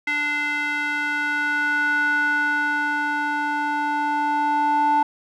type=tone with band-pass filter sweep; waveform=square; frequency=294.2 Hz; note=D4; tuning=3 cents sharp; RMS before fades=-22 dBFS; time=0.07-5.03 s; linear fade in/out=5 ms; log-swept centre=2000 to 940 Hz; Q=5; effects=none